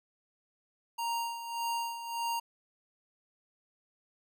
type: tone with tremolo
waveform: square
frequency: 932.3 Hz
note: A#5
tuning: in tune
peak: -31 dBFS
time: 0.98-2.4 s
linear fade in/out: 10 ms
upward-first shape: sine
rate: 1.7 Hz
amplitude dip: 65%
effects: none